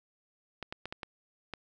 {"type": "clicks", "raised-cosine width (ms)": 0.3, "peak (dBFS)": -22, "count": 6, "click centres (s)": [0.627, 0.725, 0.856, 0.925, 1.032, 1.537], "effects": []}